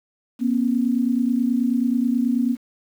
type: tone pair together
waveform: sine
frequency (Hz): 238.9 / 268.2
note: A#3 / C4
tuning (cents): +43 / +43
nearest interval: major second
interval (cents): 200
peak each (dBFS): -19 / -22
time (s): 0.39-2.57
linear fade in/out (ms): 50
effects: 8-bit